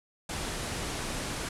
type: low-pass noise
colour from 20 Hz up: pink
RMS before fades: -35 dBFS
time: 0.29-1.49 s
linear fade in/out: 5 ms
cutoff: 11000 Hz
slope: 48 dB/octave
effects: none